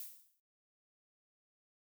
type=noise with exponential decay; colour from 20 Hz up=violet; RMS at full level=-43 dBFS; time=0-0.4 s; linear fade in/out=1 ms; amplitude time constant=86 ms; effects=noise-tail reverb RT60 0.2 s tail -19 dB re dry